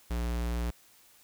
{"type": "tone", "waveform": "square", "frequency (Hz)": 59, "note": "A#1", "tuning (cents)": 22, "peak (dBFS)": -30, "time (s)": [0.1, 0.71], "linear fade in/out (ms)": 10, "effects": ["white hiss -60 dBFS RMS until 1.23 s"]}